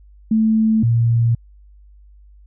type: tone pair in turn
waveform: sine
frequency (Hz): 220 / 116.54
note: A3 / A#2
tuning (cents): 0 / 0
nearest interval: major seventh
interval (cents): 1100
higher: first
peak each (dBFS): -12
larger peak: neither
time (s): 0.31-0.83 / 0.83-1.35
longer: neither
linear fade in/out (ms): 5
effects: added 50 Hz sine -43 dBFS peak until 2.46 s